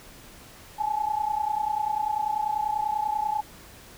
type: tone pair together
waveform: sine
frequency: 836 / 866.2 Hz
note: G#5 / A5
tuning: +11 / -27 cents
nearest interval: minor second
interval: 62 cents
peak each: -27 dBFS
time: 0.78-3.42 s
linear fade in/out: 20 ms
effects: pink hiss -48 dBFS RMS until 3.97 s